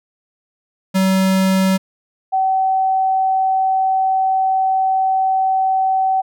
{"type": "tone pair in turn", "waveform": ["square", "sine"], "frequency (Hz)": [190, 762.6], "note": ["F#3", "G5"], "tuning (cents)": [46, -48], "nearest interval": "2 octaves", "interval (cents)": 2406, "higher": "second", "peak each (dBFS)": -13, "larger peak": "neither", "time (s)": [[0.94, 1.78], [2.32, 6.22]], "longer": "second", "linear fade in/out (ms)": 20, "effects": []}